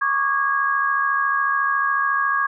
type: tone cluster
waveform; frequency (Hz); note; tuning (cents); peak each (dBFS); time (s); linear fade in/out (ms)
sine; 1114 / 1188 / 1646; C#6 / D6 / G#6; +8 / +20 / -16; -21 / -25 / -21; 0.01-2.47; 10
effects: none